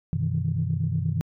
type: tone cluster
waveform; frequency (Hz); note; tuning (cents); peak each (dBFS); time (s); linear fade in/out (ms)
sine; 95.2 / 126.4 / 154.4 / 162.8; F#2 / B2 / D#3 / E3; +50 / +41 / -13 / -21; -28; 0.13-1.21; 0
effects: tanh soft clip ceiling -13 dBFS